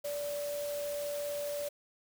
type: tone in noise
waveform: sine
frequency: 580 Hz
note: D5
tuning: 22 cents flat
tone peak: -34 dBFS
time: 0.04-1.69 s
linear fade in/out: 10 ms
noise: white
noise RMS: -45 dBFS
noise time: 0.04-1.69 s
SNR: +8 dB
effects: none